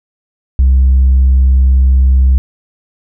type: tone with tanh clipping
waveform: triangle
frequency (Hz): 65.41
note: C2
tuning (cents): 0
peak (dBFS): -5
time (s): 0.59-2.38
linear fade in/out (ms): 0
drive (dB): 6
effects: none